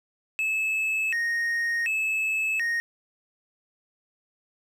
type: tone with vibrato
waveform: triangle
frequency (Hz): 2201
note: C#7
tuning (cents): -13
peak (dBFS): -22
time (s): 0.39-2.8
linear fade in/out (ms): 0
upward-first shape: square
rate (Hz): 0.68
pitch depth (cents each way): 290
effects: none